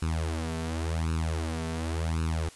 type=tone with flanger; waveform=sawtooth; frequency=80.9 Hz; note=E2; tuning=32 cents flat; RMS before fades=-30 dBFS; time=0.02-2.49 s; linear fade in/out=5 ms; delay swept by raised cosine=0.74 to 4.54 ms; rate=0.91 Hz; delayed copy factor=+0.95; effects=white hiss -51 dBFS RMS until 2.55 s + resampled to 24000 Hz